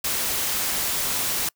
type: noise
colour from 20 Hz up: white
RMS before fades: -25 dBFS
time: 0.04-1.49 s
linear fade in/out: 5 ms
effects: noise-tail reverb RT60 0.1 s tail -26 dB re dry